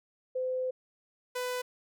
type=tone pair in turn; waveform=sine / sawtooth; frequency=512 / 498.9 Hz; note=C5 / B4; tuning=-38 / +17 cents; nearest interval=unison; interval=45 cents; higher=first; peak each=-29 / -28 dBFS; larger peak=second; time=0.35-0.71 / 1.35-1.62 s; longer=first; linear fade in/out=10 ms; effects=none